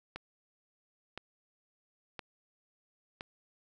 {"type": "click train", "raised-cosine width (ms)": 0.3, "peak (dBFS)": -24, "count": 4, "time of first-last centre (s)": [0.16, 3.209], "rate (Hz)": 0.984, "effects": []}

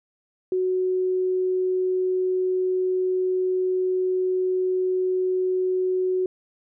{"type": "tone", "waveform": "sine", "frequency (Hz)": 370, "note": "F#4", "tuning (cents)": 0, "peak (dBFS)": -20, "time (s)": [0.52, 6.26], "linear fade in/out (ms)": 2, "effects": []}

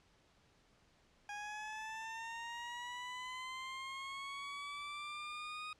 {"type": "linear sweep", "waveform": "20% pulse", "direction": "up", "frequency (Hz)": [820, 1247], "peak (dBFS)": -38, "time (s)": [1.29, 5.73], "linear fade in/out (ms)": 2, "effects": ["pink hiss -70 dBFS RMS until 5.79 s", "low-pass 6000 Hz 12 dB/octave"]}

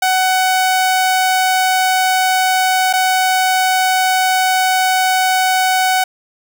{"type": "tone with dropouts", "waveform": "sawtooth", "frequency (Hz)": 748, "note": "F#5", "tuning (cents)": 19, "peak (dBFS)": -8, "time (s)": [0.02, 6.04], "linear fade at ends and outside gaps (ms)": 5, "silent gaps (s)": [2.929, 2.935], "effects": []}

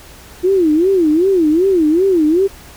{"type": "tone with vibrato", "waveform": "sine", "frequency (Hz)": 344.1, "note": "F4", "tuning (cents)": -26, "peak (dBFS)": -9, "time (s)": [0.43, 2.48], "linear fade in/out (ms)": 20, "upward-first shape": "sine", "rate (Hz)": 2.6, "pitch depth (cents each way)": 230, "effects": ["added 60 Hz sine -44 dBFS peak until 2.76 s", "pink hiss -39 dBFS RMS until 2.76 s"]}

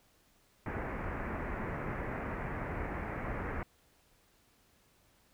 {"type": "low-pass noise", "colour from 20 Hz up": "pink", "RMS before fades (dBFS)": -38, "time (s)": [0.66, 3.63], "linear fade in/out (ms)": 2, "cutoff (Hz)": 2200, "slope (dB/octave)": 48, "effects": ["pink hiss -68 dBFS RMS until 5.33 s"]}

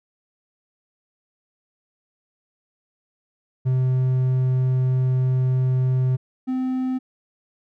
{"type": "tone pair in turn", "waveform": "triangle", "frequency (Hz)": [128.8, 257.6], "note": ["C3", "C4"], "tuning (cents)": [-27, -27], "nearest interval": "octave", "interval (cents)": 1200, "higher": "second", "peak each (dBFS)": [-15, -19], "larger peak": "first", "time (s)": [[3.65, 6.17], [6.47, 6.99]], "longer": "first", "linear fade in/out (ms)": 20, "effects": []}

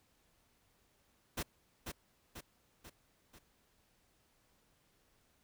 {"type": "noise with echo", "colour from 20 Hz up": "pink", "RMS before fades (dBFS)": -38, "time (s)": [1.37, 1.43], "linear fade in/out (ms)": 10, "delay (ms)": 490, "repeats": 4, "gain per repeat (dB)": -5, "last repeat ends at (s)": 3.39, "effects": ["pink hiss -73 dBFS RMS until 5.43 s"]}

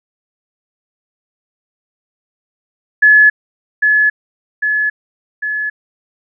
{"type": "tone with echo", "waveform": "sine", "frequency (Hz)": 1709, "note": "G#6", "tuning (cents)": 49, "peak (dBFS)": -4, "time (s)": [3.02, 3.3], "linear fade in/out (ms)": 10, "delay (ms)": 800, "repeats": 3, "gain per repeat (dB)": -4, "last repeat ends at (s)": 5.7, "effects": []}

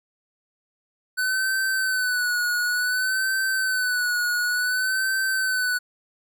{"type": "tone with vibrato", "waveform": "square", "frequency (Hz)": 1500, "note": "F#6", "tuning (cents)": 23, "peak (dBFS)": -22, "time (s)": [1.17, 5.79], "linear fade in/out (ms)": 20, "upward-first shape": "sine", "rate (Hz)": 0.56, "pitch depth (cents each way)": 54, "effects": []}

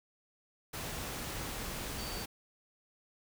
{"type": "tone in noise", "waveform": "sine", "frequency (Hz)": 4584, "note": "D8", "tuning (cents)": -43, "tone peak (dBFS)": -46, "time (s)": [1.98, 2.24], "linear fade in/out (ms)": 10, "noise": "pink", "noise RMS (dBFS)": -40, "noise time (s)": [0.73, 2.26], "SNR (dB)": -9, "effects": []}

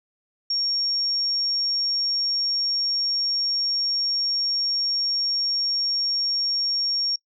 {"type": "tone", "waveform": "sine", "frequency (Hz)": 5540, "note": "F8", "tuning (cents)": -15, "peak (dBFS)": -21, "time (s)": [0.5, 7.16], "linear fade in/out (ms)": 5, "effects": ["noise-tail reverb RT60 0.1 s tail -26 dB re dry"]}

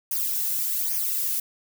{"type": "noise with flanger", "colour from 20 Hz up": "violet", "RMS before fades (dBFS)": -26, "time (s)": [0.11, 1.4], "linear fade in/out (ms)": 5, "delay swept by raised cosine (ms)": [0.25, 2.15], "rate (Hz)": 1.2, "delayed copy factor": -0.8, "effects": []}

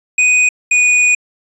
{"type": "tone pair in turn", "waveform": "square", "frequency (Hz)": [2489, 2468], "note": ["D#7", "D#7"], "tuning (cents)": [0, -15], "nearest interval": "unison", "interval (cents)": 15, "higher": "first", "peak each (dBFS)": -9, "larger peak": "neither", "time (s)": [[0.18, 0.49], [0.71, 1.15]], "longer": "second", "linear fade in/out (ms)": 5, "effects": ["resampled to 24000 Hz"]}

